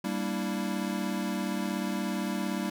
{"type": "chord", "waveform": "square", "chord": "E half-diminished seventh", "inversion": "first", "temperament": "equal", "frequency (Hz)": [196, 233.1, 293.7, 329.6], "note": ["G3", "Bb3", "D4", "E4"], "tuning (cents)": [0, 0, 0, 0], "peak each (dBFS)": [-33, -36, -38, -38], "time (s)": [0.04, 2.7], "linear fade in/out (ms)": 5, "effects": []}